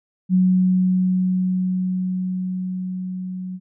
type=tone with level ramp; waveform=sine; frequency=184.4 Hz; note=F#3; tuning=6 cents flat; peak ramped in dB=-12 to -27 dBFS; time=0.29-3.6 s; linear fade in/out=50 ms; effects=none